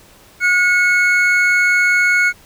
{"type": "tone pair together", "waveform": "triangle", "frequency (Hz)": [1445, 2200], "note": ["F#6", "C#7"], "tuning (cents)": [-41, -14], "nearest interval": "perfect fifth", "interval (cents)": 727, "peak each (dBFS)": -12, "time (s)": [0.4, 2.33], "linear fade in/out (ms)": 50, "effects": ["pink hiss -46 dBFS RMS until 2.45 s"]}